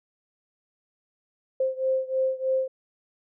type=beating tone pair; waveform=sine; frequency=523.3 / 526.5 Hz; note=C5 / C5; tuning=0 / +11 cents; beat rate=3.2 Hz; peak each=-25 / -27 dBFS; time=1.6-2.68 s; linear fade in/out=5 ms; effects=none